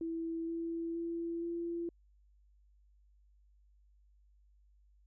sine tone with pitch steps, 329.6 / 333 / 336.5 / 340 Hz, E4 / E4 / E4 / F4, 0 / +18 / +36 / -46 cents, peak -35 dBFS, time 0.01-1.89 s, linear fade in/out 2 ms, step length 470 ms, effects added 50 Hz sine -63 dBFS peak until 5.06 s

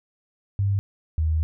sine tone pair in turn, 99.5 / 78.97 Hz, G2 / D#2, +26 / +26 cents, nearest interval major third, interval 400 cents, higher first, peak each -19 dBFS, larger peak neither, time 0.59-0.79 / 1.18-1.43 s, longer second, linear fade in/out 0 ms, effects none

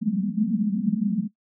white band-pass noise, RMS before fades -24 dBFS, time 0.01-1.28 s, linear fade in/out 20 ms, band 180 to 230 Hz, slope 96 dB/octave, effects noise-tail reverb RT60 0.1 s tail -17 dB re dry

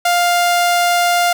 sawtooth tone, 701 Hz, F5, 6 cents sharp, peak -8 dBFS, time 0.05-1.33 s, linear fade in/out 5 ms, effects none

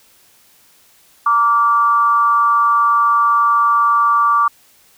sine tone with amplitude modulation, 1162 Hz, D6, 19 cents flat, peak -7 dBFS, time 1.26-4.48 s, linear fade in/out 5 ms, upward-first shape sine, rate 240 Hz, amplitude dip 65%, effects white hiss -51 dBFS RMS until 4.97 s

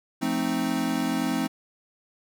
square chord, F dominant seventh, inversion none, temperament equal, 174.61 / 220 / 261.6 / 311.1 Hz, F3 / A3 / C4 / Eb4, 0 / 0 / 0 / 0 cents, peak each -34 / -31 / -28 / -31 dBFS, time 0.21-1.48 s, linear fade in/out 20 ms, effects none

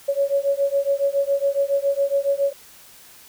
sine beating tone pair, 554.4 / 561.6 Hz, C#5 / C#5, 0 / +22 cents, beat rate 7.2 Hz, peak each -21 dBFS, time 0.08-2.53 s, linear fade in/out 10 ms, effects white hiss -47 dBFS RMS until 3.28 s

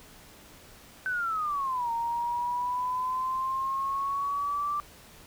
sine exponential two-way sweep, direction down then up, 1537 to 924 to 1177 Hz, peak -27 dBFS, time 1.06-4.8 s, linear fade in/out 0 ms, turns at 1.91 s, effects pink hiss -52 dBFS RMS until 5.26 s

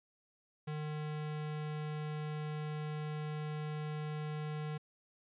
square tone, 151.9 Hz, D#3, 41 cents flat, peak -38 dBFS, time 0.67-4.78 s, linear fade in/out 10 ms, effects resampled to 8000 Hz

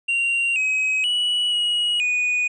triangle tone with pitch steps, 2763 / 2539 / 2939 / 2903 / 2470 Hz, F7 / D#7 / F#7 / F#7 / D#7, -19 / +34 / -12 / -34 / -13 cents, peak -17 dBFS, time 0.08-2.48 s, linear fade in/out 10 ms, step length 480 ms, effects resampled to 22050 Hz

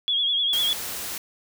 sine tone with vibrato, 3338 Hz, G#7, 8 cents sharp, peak -20 dBFS, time 0.08-0.73 s, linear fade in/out 0 ms, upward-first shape sine, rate 10 Hz, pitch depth 55 cents each way
white noise, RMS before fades -32 dBFS, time 0.53-1.18 s, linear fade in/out 2 ms
effects none

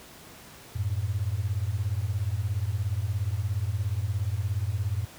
sine beating tone pair, 91.5 / 108.5 Hz, F#2 / A2, -19 / -24 cents, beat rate 17 Hz, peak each -28 dBFS, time 0.75-5.05 s, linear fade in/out 10 ms, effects pink hiss -48 dBFS RMS until 5.18 s + high-pass 60 Hz 12 dB/octave

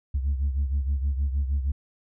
sine beating tone pair, 68.4 / 74.8 Hz, C#2 / D2, -23 / +32 cents, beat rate 6.4 Hz, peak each -22 / -28 dBFS, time 0.14-1.72 s, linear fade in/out 10 ms, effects tanh soft clip ceiling -19 dBFS

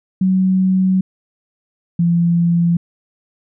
sine tone pair in turn, 187.5 / 170.82 Hz, F#3 / F3, +23 / -38 cents, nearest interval major second, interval 161 cents, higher first, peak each -11 dBFS, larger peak neither, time 0.21-1.01 / 1.99-2.77 s, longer first, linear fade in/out 5 ms, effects none

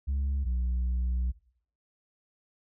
sine tone pair in turn, 68.7 / 61.51 Hz, C#2 / B1, -15 / -6 cents, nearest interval major second, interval 191 cents, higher first, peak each -24 / -23 dBFS, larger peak second, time 0.07-0.45 / 0.45-1.32 s, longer second, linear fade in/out 20 ms, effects noise-tail reverb RT60 0.6 s tail -21 dB re dry + tanh soft clip ceiling -25 dBFS

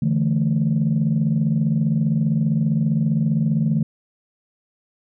sine chord, D suspended second, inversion none, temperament equal with one note detuned, 144.81 / 164.81 / 220 Hz, D3 / E3 / A3, -24 / 0 / 0 cents, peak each -20 dBFS, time 0.02-3.83 s, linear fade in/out 5 ms, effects tanh soft clip ceiling -10 dBFS

